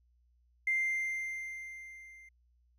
triangle tone with level ramp, 2093 Hz, C7, in tune, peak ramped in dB -23 to -51 dBFS, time 0.67-2.29 s, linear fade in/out 5 ms, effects tanh soft clip ceiling -25 dBFS + added 60 Hz sine -66 dBFS peak until 2.78 s

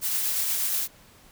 blue noise with tremolo, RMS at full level -25 dBFS, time 0.01-0.88 s, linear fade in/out 50 ms, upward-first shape triangle, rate 8.4 Hz, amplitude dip 30%, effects pink hiss -54 dBFS RMS until 1.31 s

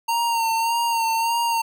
square tone with vibrato, 920 Hz, A#5, 23 cents flat, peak -20 dBFS, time 0.08-1.62 s, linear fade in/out 10 ms, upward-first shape sine, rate 1.7 Hz, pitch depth 34 cents each way, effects none

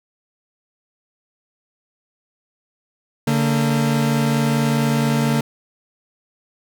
40% pulse tone pair together, 144.1 / 228.7 Hz, D3 / A#3, -33 / -33 cents, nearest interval minor sixth, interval 800 cents, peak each -18 dBFS, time 3.27-5.41 s, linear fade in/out 5 ms, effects none

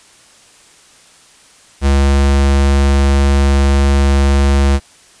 square tone, 69.3 Hz, C#2, in tune, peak -9 dBFS, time 1.81-4.8 s, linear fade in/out 50 ms, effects white hiss -45 dBFS RMS until 5.2 s + resampled to 22050 Hz

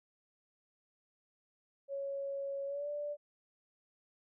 sine tone with pitch glide, 554.4 to 586 Hz, C#5 to D5, 0 to -4 cents, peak -36 dBFS, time 1.88-3.17 s, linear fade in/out 50 ms, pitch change +96 cents, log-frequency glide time 2.66-2.89 s, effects none

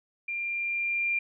sine tone with level ramp, 2387 Hz, D7, 28 cents sharp, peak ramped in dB -30 to -24 dBFS, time 0.28-1.19 s, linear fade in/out 5 ms, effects none

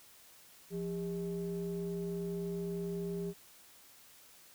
triangle ring-modulated tone, 114.2 Hz, A#2, 35 cents flat, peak -30 dBFS, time 0.7-3.34 s, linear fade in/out 50 ms, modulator 288 Hz, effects white hiss -59 dBFS RMS until 4.54 s

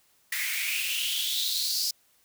white noise with high-pass filter sweep, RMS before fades -29 dBFS, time 0.32-1.91 s, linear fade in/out 5 ms, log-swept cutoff 1900 to 5000 Hz, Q 7, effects white hiss -65 dBFS RMS until 2.24 s

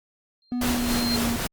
sine tone with exponential growth, 4186 Hz, C8, in tune, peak -23 dBFS, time 0.42-1.16 s, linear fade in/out 1 ms, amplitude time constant 160 ms
triangle tone with pitch glide, 245.9 to 234.9 Hz, B3 to A#3, -7 to +13 cents, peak -22 dBFS, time 0.52-1.36 s, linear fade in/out 0 ms, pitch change -80 cents, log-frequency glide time 0.64-1.23 s
pink noise with tremolo, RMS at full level -26 dBFS, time 0.61-1.47 s, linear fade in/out 5 ms, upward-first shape sine, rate 3.7 Hz, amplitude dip 40%
effects Opus 48 kbps

